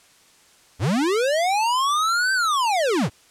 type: linear two-way sweep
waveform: square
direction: up then down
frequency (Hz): 73.42 to 1568 to 73.42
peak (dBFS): -19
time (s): 0.79-3.1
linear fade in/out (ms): 50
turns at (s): 2.33
effects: white hiss -54 dBFS RMS until 3.3 s + low-pass 9000 Hz 12 dB/octave